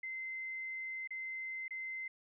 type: tone with dropouts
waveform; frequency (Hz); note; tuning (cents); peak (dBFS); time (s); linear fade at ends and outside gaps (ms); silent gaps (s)
sine; 2069; C7; -20; -39; 0.03-2.08; 5; 1.075-1.106 / 1.681-1.707
effects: none